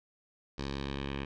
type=tone with low-pass filter sweep; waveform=10% pulse; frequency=69 Hz; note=C#2; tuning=7 cents flat; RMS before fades=-37 dBFS; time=0.58-1.25 s; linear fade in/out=5 ms; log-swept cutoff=4700 to 2800 Hz; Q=2.4; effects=none